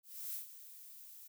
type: noise with ADSR envelope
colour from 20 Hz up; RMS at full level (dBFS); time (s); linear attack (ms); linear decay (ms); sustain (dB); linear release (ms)
violet; -41; 0.03-1.28; 310; 120; -13; 11
effects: none